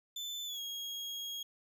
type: tone with pitch glide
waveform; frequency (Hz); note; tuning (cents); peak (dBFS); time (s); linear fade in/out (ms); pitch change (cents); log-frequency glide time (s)
35% pulse; 3520 to 3284; A7 to G#7; 0 to -20; -37; 0.16-1.43; 5; -120; 0.46-0.6
effects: none